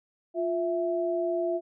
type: tone pair together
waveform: sine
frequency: 350.5 / 661 Hz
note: F4 / E5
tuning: +6 / +5 cents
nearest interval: major seventh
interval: 1099 cents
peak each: -28 dBFS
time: 0.34-1.61 s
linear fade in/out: 50 ms
effects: none